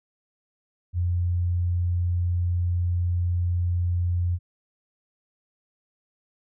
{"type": "tone", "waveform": "sine", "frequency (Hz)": 88, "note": "F2", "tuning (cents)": 14, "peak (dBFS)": -21, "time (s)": [0.93, 4.39], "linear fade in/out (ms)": 50, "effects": []}